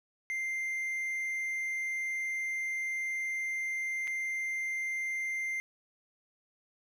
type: tone with dropouts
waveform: triangle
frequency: 2093 Hz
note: C7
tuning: in tune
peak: -30 dBFS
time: 0.3-5.6 s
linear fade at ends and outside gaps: 0 ms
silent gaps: 4.073-4.077 s
effects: none